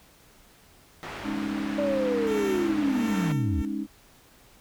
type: low-pass noise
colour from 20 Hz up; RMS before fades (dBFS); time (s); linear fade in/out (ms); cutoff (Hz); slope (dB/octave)
white; -38; 1.03-3.32; 0; 1800; 12
type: chord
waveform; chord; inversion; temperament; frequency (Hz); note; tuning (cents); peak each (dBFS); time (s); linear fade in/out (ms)
sine; Ab suspended fourth; none; equal; 207.7 / 277.2 / 311.1; Ab3 / Db4 / Eb4; 0 / 0 / 0; -32; 1.23-3.87; 50
type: linear sweep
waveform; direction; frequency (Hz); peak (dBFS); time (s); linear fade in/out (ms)
sine; down; 587.3 to 65.41; -24; 1.78-3.62; 5
type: tone with tremolo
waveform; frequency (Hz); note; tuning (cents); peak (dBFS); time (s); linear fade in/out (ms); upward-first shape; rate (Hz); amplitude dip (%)
10% pulse; 451.2; A4; +44; -26; 2.27-3.65; 0; sine; 1.4; 90
effects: pink hiss -56 dBFS RMS until 4.6 s